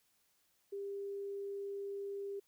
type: tone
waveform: sine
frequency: 398.9 Hz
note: G4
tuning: 30 cents sharp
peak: -39 dBFS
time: 0.72-2.4 s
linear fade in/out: 10 ms
effects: white hiss -75 dBFS RMS until 2.47 s